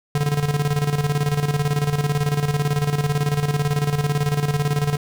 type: tone with tremolo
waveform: square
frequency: 145.7 Hz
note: D3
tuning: 13 cents flat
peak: -17 dBFS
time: 0.15-4.97 s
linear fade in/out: 2 ms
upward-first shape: square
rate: 18 Hz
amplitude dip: 65%
effects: none